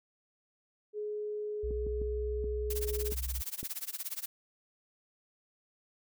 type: tone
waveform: sine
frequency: 420.6 Hz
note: G#4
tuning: 22 cents sharp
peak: -34 dBFS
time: 0.93-3.15 s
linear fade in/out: 50 ms
type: tone with pitch glide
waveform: sine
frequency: 62.1 to 63.19 Hz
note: B1 to B1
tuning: +10 to +40 cents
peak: -34 dBFS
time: 1.63-3.42 s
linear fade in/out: 10 ms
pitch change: +30 cents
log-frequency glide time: 1.77-2.25 s
type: clicks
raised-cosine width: 3 ms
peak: -29 dBFS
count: 6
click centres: 1.709 / 1.867 / 2.017 / 2.442 / 3.122 / 3.63 s
type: noise with tremolo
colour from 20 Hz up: blue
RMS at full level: -36 dBFS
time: 2.7-4.26 s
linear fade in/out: 5 ms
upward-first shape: sine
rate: 17 Hz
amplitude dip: 95%
effects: none